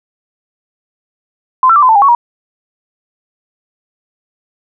sine tone with pitch steps, 1030 / 1341 / 1172 / 1020 / 888 / 810 / 1112 / 952 Hz, C6 / E6 / D6 / C6 / A5 / G#5 / C#6 / A#5, -28 / +29 / -4 / -44 / +16 / -43 / +5 / +36 cents, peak -4 dBFS, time 1.63-2.15 s, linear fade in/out 2 ms, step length 65 ms, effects none

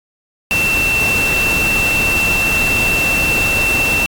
sine tone in noise, 2690 Hz, E7, 34 cents sharp, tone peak -13 dBFS, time 0.51-4.06 s, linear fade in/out 0 ms, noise pink, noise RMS -21 dBFS, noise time 0.51-4.06 s, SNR +5 dB, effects AAC 64 kbps

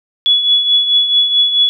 sine tone with tremolo, 3396 Hz, G#7, 38 cents sharp, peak -6 dBFS, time 0.26-1.69 s, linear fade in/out 0 ms, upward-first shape triangle, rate 4.6 Hz, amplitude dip 65%, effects none

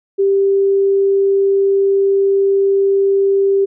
sine tone, 393.3 Hz, G4, 6 cents sharp, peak -10 dBFS, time 0.18-3.66 s, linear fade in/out 20 ms, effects none

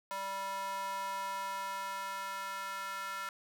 square tone with high-pass filter sweep, 195.1 Hz, G3, 8 cents flat, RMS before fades -39 dBFS, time 0.11-3.29 s, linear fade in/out 0 ms, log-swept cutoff 850 to 1300 Hz, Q 3.4, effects none

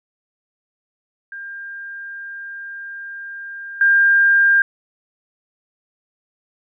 sine tone with level steps, 1600 Hz, G6, 35 cents sharp, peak -29 / -10 dBFS, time 1.32-4.62 s, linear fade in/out 2 ms, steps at 3.81 s, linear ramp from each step 2 ms, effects none

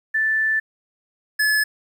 sine / square tone pair in turn, 1760 / 1715.8 Hz, A6 / A6, 0 / -44 cents, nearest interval unison, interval 44 cents, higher first, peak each -17 dBFS, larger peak neither, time 0.14-0.6 / 1.39-1.64 s, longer first, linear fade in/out 10 ms, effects 9-bit

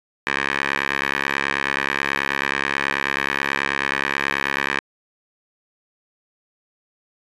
10% pulse tone with band-pass filter, 69.3 Hz, C#2, in tune, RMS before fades -23 dBFS, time 0.27-4.8 s, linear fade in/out 0 ms, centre 1900 Hz, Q 2.2, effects resampled to 24000 Hz

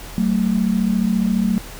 sine tone pair together, 190 / 224.5 Hz, F#3 / A3, +46 / +35 cents, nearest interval minor third, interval 289 cents, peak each -18 dBFS, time 0.18-1.58 s, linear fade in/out 0 ms, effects added 40 Hz sine -36 dBFS peak until 1.79 s + pink hiss -37 dBFS RMS until 1.79 s

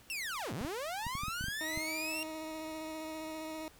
sawtooth linear two-way sweep, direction down then up, 2793 to 94.3 to 2793 Hz, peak -33 dBFS, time 0.1-2.23 s, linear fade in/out 0 ms, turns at 0.53 s
clicks, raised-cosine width 5 ms, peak -29 dBFS, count 10, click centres 0.612 / 0.649 / 1.067 / 1.153 / 1.235 / 1.283 / 1.41 / 1.441 / 1.484 / 1.775 s
20% pulse tone with vibrato, 315.2 Hz, D#4, 23 cents sharp, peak -35 dBFS, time 1.61-3.68 s, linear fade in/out 0 ms, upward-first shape sine, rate 15 Hz, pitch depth 15 cents each way
effects pink hiss -60 dBFS RMS until 3.79 s

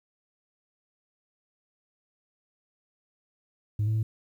sine tone with pitch steps, 105.1 / 109.4 / 110.1 Hz, G#2 / A2 / A2, +21 / -9 / +2 cents, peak -21 dBFS, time 3.79-4.03 s, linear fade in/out 5 ms, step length 80 ms, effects tanh soft clip ceiling -22 dBFS + 10-bit

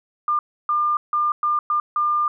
sine tone bursts at uneven times, 1200 Hz, D6, 37 cents sharp, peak -17 dBFS, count 6, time 0.28-0.39 / 0.69-0.97 / 1.13-1.32 / 1.43-1.59 / 1.7-1.8 / 1.96-2.28 s, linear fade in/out 2 ms, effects none

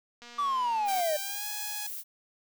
click train, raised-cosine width 0.2 ms, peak -31 dBFS, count 189, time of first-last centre 0.22-1.007 s, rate 239 Hz
triangle linear sweep, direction down, 1174.7 to 587.3 Hz, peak -24 dBFS, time 0.38-1.17 s, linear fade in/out 10 ms
violet noise, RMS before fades -38 dBFS, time 0.85-2.04 s, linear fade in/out 50 ms
5% pulse tone with pitch glide, 784 to 835.4 Hz, G5 to G#5, 0 to +10 cents, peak -24 dBFS, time 0.88-1.87 s, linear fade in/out 5 ms, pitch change +110 cents, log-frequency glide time 1.21-1.46 s
effects none

